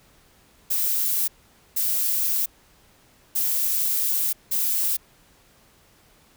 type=noise bursts at uneven times; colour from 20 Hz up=violet; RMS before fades=-23 dBFS; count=4; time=0.7-1.28 / 1.76-2.46 / 3.35-4.33 / 4.51-4.97 s; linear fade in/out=10 ms; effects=pink hiss -57 dBFS RMS until 6.36 s